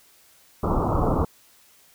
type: low-pass noise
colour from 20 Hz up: pink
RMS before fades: -22 dBFS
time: 0.63-1.25 s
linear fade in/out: 5 ms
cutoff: 1300 Hz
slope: 96 dB/octave
effects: white hiss -56 dBFS RMS until 1.94 s